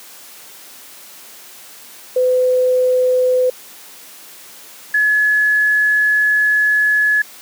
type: tone pair in turn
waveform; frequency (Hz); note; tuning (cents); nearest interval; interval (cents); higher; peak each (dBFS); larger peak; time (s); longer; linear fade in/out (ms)
sine; 506 / 1702; B4 / G#6; +42 / +42; octave + major sixth; 2100; second; -11; neither; 2.16-3.5 / 4.94-7.22; second; 5
effects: white hiss -39 dBFS RMS until 7.41 s + high-pass 200 Hz 12 dB/octave